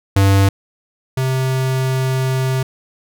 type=tone pair in turn; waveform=square; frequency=98 / 131.01 Hz; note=G2 / C3; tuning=0 / +3 cents; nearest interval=perfect fourth; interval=503 cents; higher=second; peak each=-10 / -16 dBFS; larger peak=first; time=0.16-0.49 / 1.17-2.63 s; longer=second; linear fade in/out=5 ms; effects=none